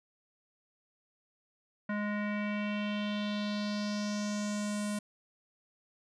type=tone with low-pass filter sweep; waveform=square; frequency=207.7 Hz; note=G#3; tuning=in tune; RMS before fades=-34 dBFS; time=1.89-4.99 s; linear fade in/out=5 ms; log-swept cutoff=1700 to 9400 Hz; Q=3.2; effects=none